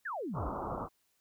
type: exponential sweep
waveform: sine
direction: down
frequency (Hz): 1893 to 46.25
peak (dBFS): -35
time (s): 0.05-0.5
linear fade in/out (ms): 10
type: low-pass noise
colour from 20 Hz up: white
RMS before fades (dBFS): -38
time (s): 0.33-0.89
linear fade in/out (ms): 50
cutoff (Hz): 1300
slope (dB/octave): 96
effects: white hiss -75 dBFS RMS until 1.2 s